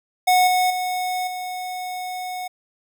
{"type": "tone with level steps", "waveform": "square", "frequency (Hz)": 733, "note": "F#5", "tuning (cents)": -16, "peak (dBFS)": [-14, -17, -23, -28], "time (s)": [0.27, 2.48], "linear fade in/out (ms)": 10, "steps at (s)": [0.47, 0.7, 1.27], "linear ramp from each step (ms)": 5, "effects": []}